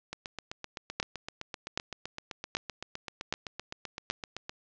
two click trains, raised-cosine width 0.2 ms, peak -11 / -20 dBFS, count 5 / 35, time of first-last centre 1-4.101 / 0.13-4.495 s, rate 1.29 / 7.79 Hz, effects resampled to 16000 Hz + 8-bit

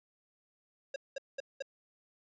square tone bursts, 545 Hz, C#5, 29 cents flat, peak -36 dBFS, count 4, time 0.94-1.624 s, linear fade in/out 5 ms, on 21 ms, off 200 ms, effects resampled to 16000 Hz + 12-bit

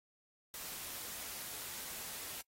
white noise, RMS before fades -45 dBFS, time 0.54-2.41 s, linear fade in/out 0 ms, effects noise-tail reverb RT60 0.1 s tail -23 dB re dry + AAC 48 kbps

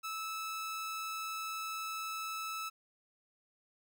sawtooth tone, 1308 Hz, E6, 14 cents flat, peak -34 dBFS, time 0.03-2.7 s, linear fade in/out 20 ms, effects none

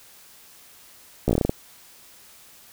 slowing click train, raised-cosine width 2 ms, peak -7 dBFS, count 9, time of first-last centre 1.28-1.495 s, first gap 14 ms, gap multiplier 1.18, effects white hiss -50 dBFS RMS until 2.72 s

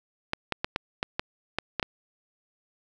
clicks, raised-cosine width 0.3 ms, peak -10 dBFS, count 9, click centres 0.334 / 0.523 / 0.645 / 0.761 / 1.029 / 1.195 / 1.586 / 1.797 / 1.828 s, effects none

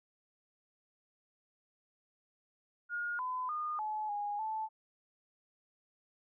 sine tone with pitch steps, 1428 / 1012 / 1221 / 857 / 823 / 874 Hz, F6 / B5 / D#6 / A5 / G#5 / A5, +38 / +42 / -33 / -46 / -16 / -12 cents, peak -34 dBFS, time 2.89-4.69 s, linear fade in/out 50 ms, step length 300 ms, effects none

